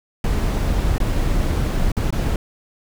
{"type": "noise with dropouts", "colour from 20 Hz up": "brown", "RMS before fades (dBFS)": -19, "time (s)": [0.24, 2.36], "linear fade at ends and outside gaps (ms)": 2, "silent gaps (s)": [[0.982, 1.001], [1.918, 1.967], [2.106, 2.125]], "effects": []}